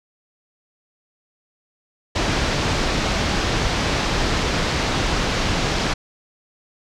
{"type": "low-pass noise", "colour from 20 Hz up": "pink", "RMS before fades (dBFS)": -21, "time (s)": [2.15, 5.94], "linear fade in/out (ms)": 10, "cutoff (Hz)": 5900, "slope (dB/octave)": 24, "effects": []}